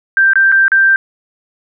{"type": "tone with dropouts", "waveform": "sine", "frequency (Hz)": 1573, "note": "G6", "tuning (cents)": 6, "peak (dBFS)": -6, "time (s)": [0.17, 0.96], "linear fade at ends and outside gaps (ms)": 1, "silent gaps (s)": [[0.334, 0.356], [0.518, 0.523], [0.681, 0.718]], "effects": []}